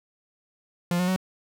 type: tone with pitch steps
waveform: 45% pulse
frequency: 174.61 / 180.45 / 186.49 Hz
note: F3 / F#3 / F#3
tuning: 0 / -43 / +14 cents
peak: -22 dBFS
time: 0.91-1.162 s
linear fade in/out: 2 ms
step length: 84 ms
effects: none